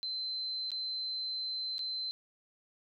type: tone with dropouts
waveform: sine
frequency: 4080 Hz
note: C8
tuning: 44 cents flat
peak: -34 dBFS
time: 0.03-2.11 s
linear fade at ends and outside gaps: 0 ms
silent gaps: 0.705-0.717 / 1.782-1.792 s
effects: none